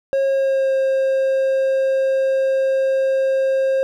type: tone with pitch glide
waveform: triangle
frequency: 543 to 533.7 Hz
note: C#5 to C5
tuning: -36 to +34 cents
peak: -13 dBFS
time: 0.13-3.83 s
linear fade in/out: 0 ms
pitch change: -30 cents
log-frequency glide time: 0.23-0.74 s
effects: none